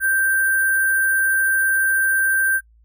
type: tone with sample-and-hold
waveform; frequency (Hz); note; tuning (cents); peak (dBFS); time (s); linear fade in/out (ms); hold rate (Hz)
sine; 1568; G6; 0; -15; 0-2.61; 50; 11025
effects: noise-tail reverb RT60 0.1 s tail -24 dB re dry + added 56 Hz sine -50 dBFS peak until 2.84 s